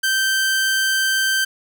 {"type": "tone", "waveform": "sawtooth", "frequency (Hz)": 1558, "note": "G6", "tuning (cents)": -11, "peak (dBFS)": -13, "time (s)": [0.03, 1.45], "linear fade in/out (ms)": 10, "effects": []}